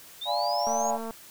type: linear sweep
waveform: sine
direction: up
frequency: 3520 to 6780 Hz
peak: -32 dBFS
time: 0.21-0.91 s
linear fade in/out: 10 ms
type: chord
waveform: sine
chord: D diminished seventh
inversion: none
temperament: equal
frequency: 587.3 / 698.5 / 830.6 / 987.8 Hz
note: D5 / F5 / Ab5 / Cb6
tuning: 0 / 0 / 0 / 0 cents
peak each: -31 / -29 / -29 / -34 dBFS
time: 0.25-0.99 s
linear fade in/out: 50 ms
type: click train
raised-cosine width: 1 ms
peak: -24 dBFS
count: 100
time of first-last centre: 0.67-1.108 s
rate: 226 Hz
effects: white hiss -49 dBFS RMS until 1.3 s